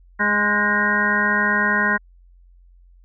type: harmonic tone with a mistuned harmonic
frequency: 207.5 Hz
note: G#3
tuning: 1 cent flat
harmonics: 1 / 2 / 3 / 4 / 5 / 7 / 8 / 9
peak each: -25 / -31 / -31 / -32 / -24 / -22 / -23 / -21 dBFS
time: 0.19-1.98 s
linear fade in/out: 20 ms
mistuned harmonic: 8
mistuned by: -63 cents
effects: added 44 Hz sine -47 dBFS peak until 3.04 s